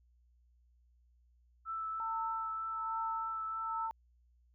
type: tone with vibrato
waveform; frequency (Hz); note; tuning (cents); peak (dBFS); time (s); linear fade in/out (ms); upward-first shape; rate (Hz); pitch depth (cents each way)
sine; 1318.5; E6; 0; -36; 1.65-3.9; 50; triangle; 3.2; 12
type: tone with tremolo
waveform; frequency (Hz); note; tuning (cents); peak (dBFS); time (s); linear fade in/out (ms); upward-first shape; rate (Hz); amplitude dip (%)
sine; 901; A5; +41; -36; 2-3.91; 0; sine; 1.2; 90
effects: added 60 Hz sine -65 dBFS peak until 4.54 s